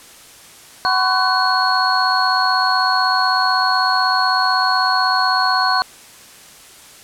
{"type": "tone cluster", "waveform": "sine", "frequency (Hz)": [748, 1018, 1114, 1502, 4325], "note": ["F#5", "C6", "C#6", "F#6", "C#8"], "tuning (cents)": [19, -48, 8, 26, -43], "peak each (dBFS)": -20, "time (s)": [0.85, 5.82], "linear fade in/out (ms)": 0, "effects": ["white hiss -42 dBFS RMS until 7.03 s", "low-pass 11000 Hz 12 dB/octave"]}